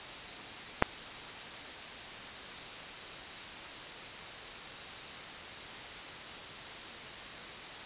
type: clicks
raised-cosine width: 0.5 ms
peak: -27 / -6 dBFS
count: 2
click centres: 0.82 / 0.824 s
effects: white hiss -43 dBFS RMS until 7.85 s + resampled to 8000 Hz